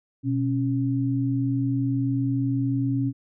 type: tone pair together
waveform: sine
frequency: 123.8 / 274.7 Hz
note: B2 / C#4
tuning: +5 / -16 cents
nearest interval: octave + major second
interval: 1379 cents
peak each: -24 dBFS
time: 0.23-3.13 s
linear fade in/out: 50 ms
effects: none